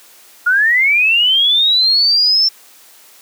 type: linear sweep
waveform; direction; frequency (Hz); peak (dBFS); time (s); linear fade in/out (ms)
sine; up; 1400 to 5390; -9; 0.46-2.49; 10
effects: white hiss -44 dBFS RMS until 3.21 s + high-pass 300 Hz 12 dB/octave